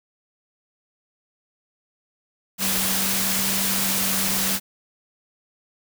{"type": "tone in noise", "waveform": "sine", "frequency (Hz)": 192.8, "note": "G3", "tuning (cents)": -28, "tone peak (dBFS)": -30, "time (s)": [2.58, 4.6], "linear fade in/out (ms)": 50, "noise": "white", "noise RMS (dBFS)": -23, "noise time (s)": [2.58, 4.6], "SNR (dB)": -10, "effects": []}